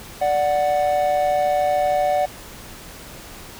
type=tone pair together; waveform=triangle; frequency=586.7 / 740 Hz; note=D5 / F#5; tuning=-2 / 0 cents; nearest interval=major third; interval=402 cents; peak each=-18 / -17 dBFS; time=0.21-2.26 s; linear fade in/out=10 ms; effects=pink hiss -39 dBFS RMS until 3.59 s